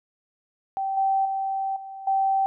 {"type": "tone with level steps", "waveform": "sine", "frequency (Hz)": 776, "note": "G5", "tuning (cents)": -18, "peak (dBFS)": [-24, -19, -24, -35, -19], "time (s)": [0.77, 2.46], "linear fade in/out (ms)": 0, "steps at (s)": [0.97, 1.25, 1.76, 2.07], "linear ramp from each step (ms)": 5, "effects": []}